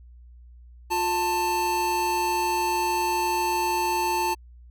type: tone pair together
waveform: square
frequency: 354.9 / 886.3 Hz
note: F4 / A5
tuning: +28 / +12 cents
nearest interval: octave + major third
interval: 1584 cents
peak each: -30 / -24 dBFS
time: 0.9-4.35 s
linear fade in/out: 20 ms
effects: added 60 Hz sine -45 dBFS peak until 4.7 s